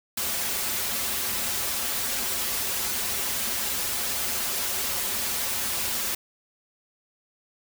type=noise with comb filter; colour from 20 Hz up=white; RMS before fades=-28 dBFS; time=0.17-6.15 s; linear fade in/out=5 ms; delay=6.5 ms; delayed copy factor=-0.75; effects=none